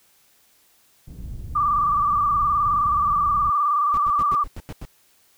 pink low-pass noise, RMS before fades -34 dBFS, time 1.07-3.51 s, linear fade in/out 10 ms, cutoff 140 Hz, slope 12 dB/octave
sine tone with vibrato, 1174.7 Hz, D6, in tune, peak -17 dBFS, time 1.55-4.44 s, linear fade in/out 10 ms, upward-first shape square, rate 19 Hz, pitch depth 44 cents each way
brown noise bursts, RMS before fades -33 dBFS, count 8, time 3.94-4.851 s, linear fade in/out 0 ms, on 36 ms, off 89 ms
effects white hiss -59 dBFS RMS until 5.37 s

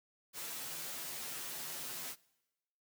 white noise with comb filter, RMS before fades -43 dBFS, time 0.33-2.16 s, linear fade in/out 50 ms, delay 9.8 ms, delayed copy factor -1, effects noise-tail reverb RT60 1.0 s tail -23 dB re dry + high-pass 100 Hz 12 dB/octave

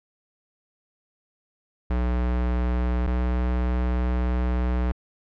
square tone pair in turn, 61.1 / 61.63 Hz, B1 / B1, -18 / -3 cents, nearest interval unison, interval 15 cents, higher second, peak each -22 / -22 dBFS, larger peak neither, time 1.9-3.07 / 3.07-4.92 s, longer second, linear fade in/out 5 ms, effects low-pass 2000 Hz 12 dB/octave

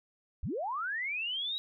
sine linear sweep, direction up, 38.89 to 3873 Hz, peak -32 dBFS, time 0.43-1.58 s, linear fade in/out 0 ms, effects none

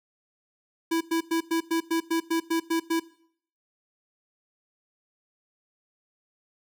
square tone bursts, 329.6 Hz, E4, in tune, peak -23 dBFS, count 11, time 0.91-2.999 s, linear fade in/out 10 ms, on 99 ms, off 100 ms, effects noise-tail reverb RT60 0.6 s tail -19 dB re dry

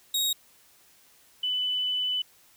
sawtooth / sine tone pair in turn, 3775 / 2996 Hz, A#7 / F#7, +21 / +21 cents, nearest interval major third, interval 400 cents, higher first, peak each -21 / -25 dBFS, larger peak first, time 0.14-0.33 / 1.43-2.22 s, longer second, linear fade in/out 5 ms, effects white hiss -59 dBFS RMS until 2.56 s

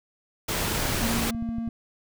pink noise, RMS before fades -27 dBFS, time 0.48-1.31 s, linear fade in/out 10 ms
clicks, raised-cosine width 5 ms, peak -22 dBFS, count 12, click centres 0.792 / 0.855 / 0.897 / 0.947 / 1.078 / 1.143 / 1.215 / 1.348 / 1.425 / 1.49 / 1.584 / 1.677 s
triangle tone, 230.1 Hz, A#3, 22 cents flat, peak -26 dBFS, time 1.01-1.69 s, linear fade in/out 2 ms
effects none

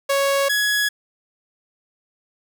sawtooth tone pair in turn, 554.4 / 1679.7 Hz, C#5 / G#6, 0 / +19 cents, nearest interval octave + perfect fifth, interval 1919 cents, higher second, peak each -13 / -14 dBFS, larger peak first, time 0.09-0.49 / 0.49-0.89 s, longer neither, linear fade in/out 10 ms, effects none

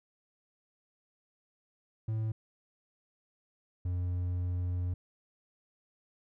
triangle tone pair in turn, 110.2 / 89.29 Hz, A2 / F2, +3 / +39 cents, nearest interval major third, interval 364 cents, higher first, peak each -28 dBFS, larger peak neither, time 2.08-2.32 / 3.85-4.94 s, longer second, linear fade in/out 5 ms, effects none

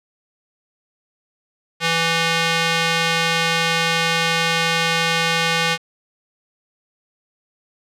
square tone with band-pass filter, 165.7 Hz, E3, 9 cents sharp, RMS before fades -19 dBFS, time 1.8-5.78 s, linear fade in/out 50 ms, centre 2800 Hz, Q 0.97, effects none

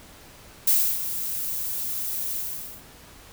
violet noise with ADSR envelope, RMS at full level -18 dBFS, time 0.67-2.84 s, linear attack 6 ms, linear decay 300 ms, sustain -11 dB, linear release 480 ms, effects pink hiss -48 dBFS RMS until 3.32 s

